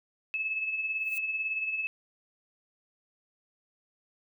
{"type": "tone with tremolo", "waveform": "sine", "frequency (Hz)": 2600, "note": "E7", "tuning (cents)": -24, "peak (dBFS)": -27, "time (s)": [0.34, 1.87], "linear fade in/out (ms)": 0, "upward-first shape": "sine", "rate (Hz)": 18, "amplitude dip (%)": 50}
{"type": "noise with exponential growth", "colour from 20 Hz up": "violet", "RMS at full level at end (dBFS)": -39, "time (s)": [0.96, 1.18], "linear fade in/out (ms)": 2, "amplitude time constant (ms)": 47}
{"effects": []}